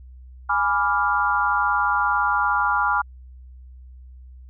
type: chord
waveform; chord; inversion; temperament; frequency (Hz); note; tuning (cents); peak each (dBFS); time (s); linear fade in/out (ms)
sine; G# diminished seventh; none; equal; 830.6 / 987.8 / 1174.7 / 1396.9; G#5 / B5 / D6 / F6; 0 / 0 / 0 / 0; -24 / -24 / -24 / -22; 0.49-3.02; 10
effects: added 63 Hz sine -40 dBFS peak until 4.49 s